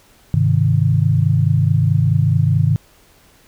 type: chord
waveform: sine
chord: Ab major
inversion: none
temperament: equal with one note detuned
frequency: 101.69 / 130.81 / 155.56 Hz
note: Ab2 / C3 / Eb3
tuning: -36 / 0 / 0 cents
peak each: -16 dBFS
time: 0.34-2.76 s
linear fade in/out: 0 ms
effects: pink hiss -51 dBFS RMS until 3.47 s